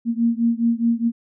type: beating tone pair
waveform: sine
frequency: 230.6 / 235.4 Hz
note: A#3 / A#3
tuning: -19 / +17 cents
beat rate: 4.8 Hz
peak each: -19 / -20 dBFS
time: 0.05-1.12 s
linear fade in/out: 50 ms
effects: none